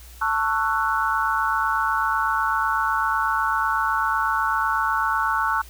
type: chord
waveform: sine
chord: F# minor seventh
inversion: first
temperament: just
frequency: 888 / 1110 / 1332 / 1480 Hz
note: A5 / C#6 / E6 / F#6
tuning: +16 / +2 / +18 / 0 cents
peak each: -25 dBFS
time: 0.21-5.62 s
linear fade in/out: 10 ms
effects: added 60 Hz sine -42 dBFS peak until 5.69 s + white hiss -48 dBFS RMS until 5.69 s